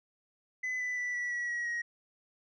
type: tone with pitch steps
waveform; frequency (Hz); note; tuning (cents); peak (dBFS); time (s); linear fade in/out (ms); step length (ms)
sine; 2013 / 1992.2 / 1971.6 / 1951.2 / 1931 / 1911 / 1891.3; B6 / B6 / B6 / B6 / B6 / A#6 / A#6; +33 / +15 / -3 / -21 / -39 / +43 / +25; -29; 0.63-1.82; 10; 170
effects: tanh soft clip ceiling -31 dBFS